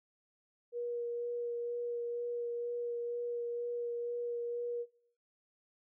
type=tone with vibrato; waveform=sine; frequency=477 Hz; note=A#4; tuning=40 cents sharp; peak=-35 dBFS; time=0.72-4.86 s; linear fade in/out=50 ms; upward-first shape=sine; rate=2.1 Hz; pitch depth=11 cents each way; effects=noise-tail reverb RT60 0.6 s tail -21 dB re dry